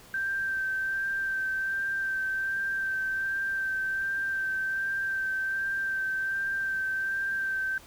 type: tone with vibrato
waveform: sine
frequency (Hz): 1565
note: G6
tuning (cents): -3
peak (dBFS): -27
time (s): 0.14-7.78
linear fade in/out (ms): 2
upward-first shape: sine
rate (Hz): 1.3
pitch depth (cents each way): 16
effects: pink hiss -52 dBFS RMS until 7.86 s